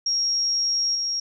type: tone with level steps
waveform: sine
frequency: 5590 Hz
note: F8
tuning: 1 cent sharp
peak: -20 / -23 dBFS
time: 0.06-1.2 s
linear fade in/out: 5 ms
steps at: 0.95 s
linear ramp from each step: 2 ms
effects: none